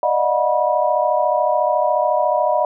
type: tone cluster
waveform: sine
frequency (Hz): 594 / 628 / 725 / 973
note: D5 / D#5 / F#5 / B5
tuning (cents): +20 / +16 / -35 / -26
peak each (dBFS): -20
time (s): 0.03-2.65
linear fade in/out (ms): 2
effects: none